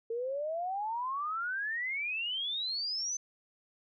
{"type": "exponential sweep", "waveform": "sine", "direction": "up", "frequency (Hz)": [450, 6210], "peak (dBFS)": -32, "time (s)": [0.1, 3.17], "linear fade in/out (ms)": 5, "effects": []}